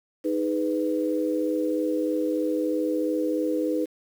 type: chord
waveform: sine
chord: G# minor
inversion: second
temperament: just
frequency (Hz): 311.5 / 415.3 / 498.4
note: D#4 / G#4 / B4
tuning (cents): +2 / 0 / +16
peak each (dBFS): -25 / -31 / -27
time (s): 0.24-3.86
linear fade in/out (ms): 20
effects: 8-bit